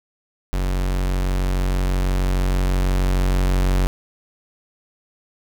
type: tone with level ramp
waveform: 45% pulse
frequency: 46.25 Hz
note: F#1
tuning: in tune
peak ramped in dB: -19 to -15 dBFS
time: 0.53-3.87 s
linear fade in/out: 0 ms
effects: 9-bit